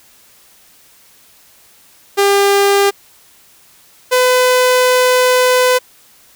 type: tone pair in turn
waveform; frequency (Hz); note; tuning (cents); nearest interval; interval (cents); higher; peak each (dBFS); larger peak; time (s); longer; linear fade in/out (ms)
sawtooth; 399.9 / 503.8; G4 / B4; +35 / +34; major third; 399; second; -5; neither; 2.17-2.91 / 4.11-5.79; second; 20
effects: white hiss -47 dBFS RMS until 6.35 s